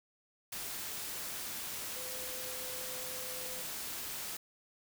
sine tone in noise, 509 Hz, C5, 48 cents flat, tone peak -48 dBFS, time 1.96-3.62 s, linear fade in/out 5 ms, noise white, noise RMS -41 dBFS, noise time 0.52-4.37 s, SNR -10 dB, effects none

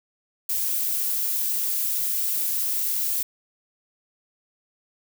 violet noise, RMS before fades -25 dBFS, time 0.49-3.23 s, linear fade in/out 5 ms, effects none

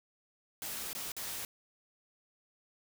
white noise with dropouts, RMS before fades -40 dBFS, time 0.62-1.45 s, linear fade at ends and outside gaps 1 ms, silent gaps 0.931-0.95 / 1.119-1.166 s, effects none

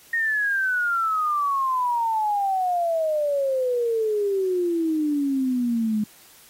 sine exponential sweep, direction down, 1864.7 to 209 Hz, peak -20 dBFS, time 0.13-6.04 s, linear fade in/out 5 ms, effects white hiss -51 dBFS RMS until 6.49 s + AAC 48 kbps

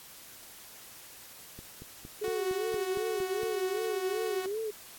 click train, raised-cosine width 3 ms, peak -32 dBFS, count 9, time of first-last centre 1.59-3.433 s, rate 4.34 Hz
sine tone with vibrato, 410 Hz, G#4, 22 cents flat, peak -31 dBFS, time 2.21-4.71 s, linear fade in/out 10 ms, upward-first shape sine, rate 2.6 Hz, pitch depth 150 cents each way
sawtooth tone, 370 Hz, F#4, in tune, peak -30 dBFS, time 2.24-4.46 s, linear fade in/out 2 ms
effects white hiss -50 dBFS RMS until 4.98 s + AAC 64 kbps

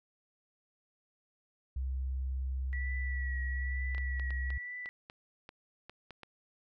sine tone, 65.41 Hz, C2, in tune, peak -32 dBFS, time 1.76-4.58 s, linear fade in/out 5 ms
sine tone with vibrato, 1945 Hz, B6, 27 cents flat, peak -39 dBFS, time 2.73-4.89 s, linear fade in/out 0 ms, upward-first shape triangle, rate 1.1 Hz, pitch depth 36 cents each way
clicks, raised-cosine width 0.3 ms, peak -31 dBFS, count 11, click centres 3.948 / 3.981 / 4.197 / 4.306 / 4.504 / 4.859 / 5.099 / 5.491 / 5.896 / 6.107 / 6.233 s
effects none

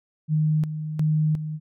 sine tone with tremolo, 154.4 Hz, D#3, 13 cents flat, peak -18 dBFS, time 0.28-1.6 s, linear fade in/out 50 ms, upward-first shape square, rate 1.4 Hz, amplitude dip 65%, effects none

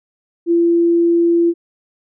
sine tone, 340 Hz, F4, 46 cents flat, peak -10 dBFS, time 0.46-1.54 s, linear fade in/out 50 ms, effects none

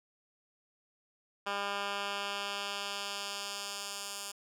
10% pulse tone with band-pass filter sweep, 200.9 Hz, G3, 43 cents sharp, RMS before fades -38 dBFS, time 1.46-4.32 s, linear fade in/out 10 ms, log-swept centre 1800 to 7900 Hz, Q 0.87, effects none

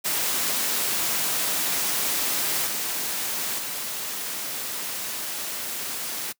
white noise with level steps, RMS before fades -25 / -28 / -31 dBFS, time 0.04-6.33 s, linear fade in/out 20 ms, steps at 2.66 / 3.58 s, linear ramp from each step 10 ms, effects noise-tail reverb RT60 0.1 s tail -23 dB re dry + high-pass 150 Hz 12 dB/octave

